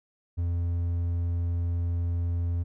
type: tone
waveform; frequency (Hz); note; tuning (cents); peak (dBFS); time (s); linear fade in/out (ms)
triangle; 86; F2; -26; -23; 0.37-2.64; 20
effects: none